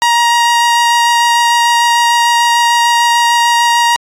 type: tone with vibrato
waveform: sawtooth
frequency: 944 Hz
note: A#5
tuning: 22 cents sharp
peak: -4 dBFS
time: 0.02-3.96 s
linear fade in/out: 0 ms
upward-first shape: sine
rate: 6.7 Hz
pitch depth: 9 cents each way
effects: low-pass 9000 Hz 12 dB/octave + AAC 64 kbps